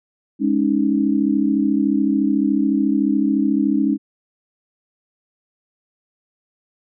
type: chord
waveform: sine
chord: Ab suspended fourth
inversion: none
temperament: equal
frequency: 207.7 / 277.2 / 311.1 Hz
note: Ab3 / Db4 / Eb4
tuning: 0 / 0 / 0 cents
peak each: -20 / -18 / -20 dBFS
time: 0.39-3.98 s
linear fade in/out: 50 ms
effects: none